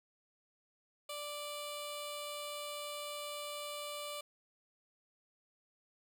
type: tone with notch filter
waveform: 10% pulse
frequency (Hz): 587.3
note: D5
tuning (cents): 0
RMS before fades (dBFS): -43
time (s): 1.09-4.21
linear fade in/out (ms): 5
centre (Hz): 1800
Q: 1.4
effects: none